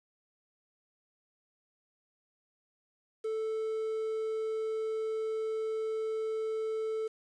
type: tone with quantisation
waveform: triangle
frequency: 440 Hz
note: A4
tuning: in tune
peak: -29 dBFS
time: 3.24-7.08 s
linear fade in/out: 10 ms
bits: 9
effects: resampled to 22050 Hz